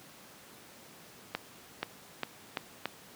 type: accelerating click train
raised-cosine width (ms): 0.3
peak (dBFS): -15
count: 5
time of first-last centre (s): 1.35-2.856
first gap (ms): 480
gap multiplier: 0.84
effects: pink hiss -53 dBFS RMS until 3.15 s + high-pass 150 Hz 12 dB/octave